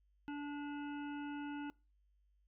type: harmonic tone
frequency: 289.9 Hz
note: D4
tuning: 22 cents flat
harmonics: 1 / 3 / 5 / 7 / 9 / 10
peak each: -41 / -50 / -52 / -64 / -58 / -63 dBFS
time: 0.28-1.7 s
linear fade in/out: 0 ms
effects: noise-tail reverb RT60 0.3 s tail -24 dB re dry + added 50 Hz sine -70 dBFS peak until 2.47 s